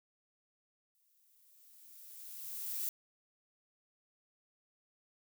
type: noise with exponential growth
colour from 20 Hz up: violet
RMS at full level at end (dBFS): -36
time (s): 0.95-2.89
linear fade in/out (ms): 0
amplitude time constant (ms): 420
effects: none